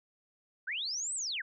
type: linear two-way sweep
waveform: sine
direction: up then down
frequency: 1405 to 8372 to 1405 Hz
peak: -33 dBFS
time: 0.67-1.42 s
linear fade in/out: 10 ms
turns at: 1.14 s
effects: none